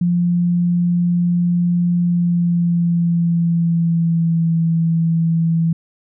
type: tone with pitch glide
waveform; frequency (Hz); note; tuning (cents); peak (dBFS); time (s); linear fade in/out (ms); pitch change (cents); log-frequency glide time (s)
sine; 174.61 to 164.91; F3 to E3; 0 to +1; -13; 0.01-5.73; 5; -99; 1.99-4.55
effects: none